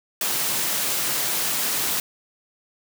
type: high-pass noise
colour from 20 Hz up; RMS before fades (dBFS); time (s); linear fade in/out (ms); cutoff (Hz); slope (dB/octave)
white; -24; 0.21-2; 2; 110; 96
effects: none